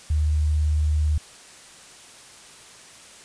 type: tone with vibrato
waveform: sine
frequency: 76.1 Hz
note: D#2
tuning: 38 cents flat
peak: -18 dBFS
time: 0.1-1.18 s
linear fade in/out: 5 ms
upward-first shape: triangle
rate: 18 Hz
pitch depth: 16 cents each way
effects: white hiss -46 dBFS RMS until 3.24 s + resampled to 22050 Hz